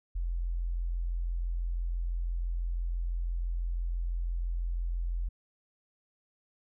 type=tone; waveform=sine; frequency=43 Hz; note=F1; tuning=26 cents flat; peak=-29 dBFS; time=0.15-5.29 s; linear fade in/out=10 ms; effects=none